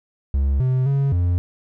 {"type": "tone with pitch steps", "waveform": "triangle", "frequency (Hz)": [68.8, 128.9, 138.5, 88.1], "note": ["C#2", "C3", "C#3", "F2"], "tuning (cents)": [-12, -26, -1, 16], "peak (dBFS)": -14, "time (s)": [0.34, 1.38], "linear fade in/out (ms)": 0, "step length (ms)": 260, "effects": []}